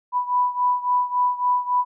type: beating tone pair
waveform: sine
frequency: 987.8 / 991.4 Hz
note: B5 / B5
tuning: 0 / +6 cents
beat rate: 3.6 Hz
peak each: -20 / -23 dBFS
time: 0.12-1.85 s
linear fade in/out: 50 ms
effects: none